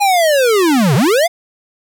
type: linear two-way sweep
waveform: square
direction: down then up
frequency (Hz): 830.6 to 119.6 to 724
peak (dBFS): -10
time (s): 0-1.28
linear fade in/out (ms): 20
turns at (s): 0.95
effects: none